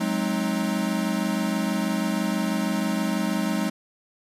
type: chord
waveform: square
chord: Ab dominant seventh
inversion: third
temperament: equal with one note detuned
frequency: 185 / 211.2 / 261.6 / 311.1 Hz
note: Gb3 / Ab3 / C4 / Eb4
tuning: 0 / +29 / 0 / 0 cents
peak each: -29 / -27 / -32 / -31 dBFS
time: 0-3.7 s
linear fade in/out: 10 ms
effects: resampled to 32000 Hz + 10-bit